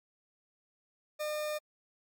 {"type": "tone", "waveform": "40% pulse", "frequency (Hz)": 605, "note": "D#5", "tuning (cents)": -49, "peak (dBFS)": -32, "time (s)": [1.19, 1.59], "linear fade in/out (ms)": 20, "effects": ["MP3 96 kbps"]}